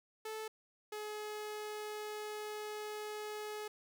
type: tone pair in turn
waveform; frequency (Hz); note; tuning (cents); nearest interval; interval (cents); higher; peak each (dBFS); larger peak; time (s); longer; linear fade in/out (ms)
sawtooth; 436.4 / 423.5; A4 / G#4; -14 / +34; minor second; 52; first; -37 / -37; neither; 0.25-0.48 / 0.92-3.68; second; 5
effects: none